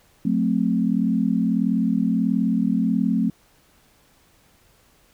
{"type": "chord", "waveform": "sine", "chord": "F# diminished", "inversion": "none", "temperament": "equal with one note detuned", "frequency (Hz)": [181.29, 220, 261.6], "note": ["F#3", "A3", "C4"], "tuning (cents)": [-35, 0, 0], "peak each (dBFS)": [-23, -21, -23], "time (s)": [0.25, 3.3], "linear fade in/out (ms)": 5, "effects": ["pink hiss -58 dBFS RMS until 5.13 s"]}